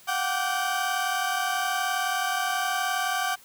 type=tone cluster; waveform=35% pulse; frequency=724 / 763 / 1163 / 1558 Hz; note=F#5 / G5 / D6 / G6; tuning=-38 / -47 / -17 / -11 cents; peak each=-29 dBFS; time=0.07-3.36 s; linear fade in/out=20 ms; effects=white hiss -53 dBFS RMS until 3.44 s